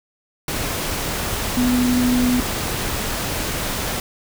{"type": "tone in noise", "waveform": "sine", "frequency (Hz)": 247.8, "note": "B3", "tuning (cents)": 6, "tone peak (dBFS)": -15, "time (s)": [1.57, 2.4], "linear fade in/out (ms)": 2, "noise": "pink", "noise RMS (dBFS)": -24, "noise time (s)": [0.48, 4], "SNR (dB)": 6, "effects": []}